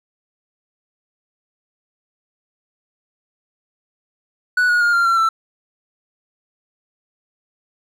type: tone with pitch steps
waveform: triangle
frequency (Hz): 1478 / 1447.6 / 1417.8 / 1388.6 / 1360 / 1332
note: F#6 / F#6 / F6 / F6 / F6 / E6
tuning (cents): -2 / -38 / +26 / -10 / -46 / +18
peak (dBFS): -11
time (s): 4.57-5.29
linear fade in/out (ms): 5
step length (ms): 120
effects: none